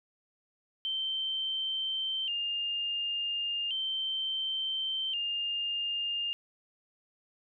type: tone with vibrato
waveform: sine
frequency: 2960 Hz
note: F#7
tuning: in tune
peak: -30 dBFS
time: 0.85-6.33 s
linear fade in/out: 0 ms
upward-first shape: square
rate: 0.35 Hz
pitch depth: 87 cents each way
effects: none